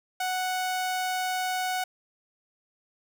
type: tone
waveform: sawtooth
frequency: 740 Hz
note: F#5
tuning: in tune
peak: -23 dBFS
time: 0.2-1.84 s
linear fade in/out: 5 ms
effects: none